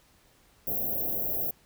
white band-stop noise, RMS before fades -30 dBFS, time 0.67-1.51 s, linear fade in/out 5 ms, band 760 to 12000 Hz, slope 96 dB/octave, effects pink hiss -62 dBFS RMS until 1.65 s

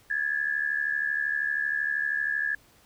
sine tone pair together, 1661.2 / 1734 Hz, G#6 / A6, 0 / -26 cents, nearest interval minor second, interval 74 cents, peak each -28 dBFS, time 0.1-2.55 s, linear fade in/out 5 ms, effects pink hiss -59 dBFS RMS until 2.85 s

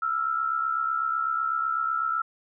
sine tone pair together, 1318.5 / 1386.5 Hz, E6 / F6, 0 / -13 cents, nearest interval minor second, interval 87 cents, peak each -25 / -30 dBFS, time 0.02-2.22 s, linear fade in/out 5 ms, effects none

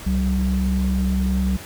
sine tone pair together, 66.4 / 189.39 Hz, C2 / F#3, +26 / +41 cents, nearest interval octave + tritone, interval 1815 cents, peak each -19 dBFS, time 0.06-1.57 s, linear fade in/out 10 ms, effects tanh soft clip ceiling -12 dBFS + pink hiss -38 dBFS RMS until 1.65 s

